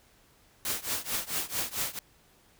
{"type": "noise with tremolo", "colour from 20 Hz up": "white", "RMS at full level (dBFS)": -29, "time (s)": [0.65, 1.99], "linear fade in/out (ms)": 2, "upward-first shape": "triangle", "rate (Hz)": 4.5, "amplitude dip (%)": 95, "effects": ["pink hiss -62 dBFS RMS until 2.59 s"]}